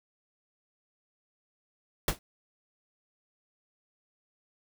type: noise with exponential decay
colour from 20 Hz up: pink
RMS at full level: -22 dBFS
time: 2.08-2.19 s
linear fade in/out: 2 ms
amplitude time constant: 23 ms
effects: none